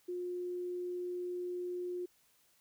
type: tone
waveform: sine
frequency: 357.1 Hz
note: F4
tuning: 39 cents sharp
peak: -36 dBFS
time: 0.08-2.06 s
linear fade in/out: 10 ms
effects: white hiss -70 dBFS RMS until 2.6 s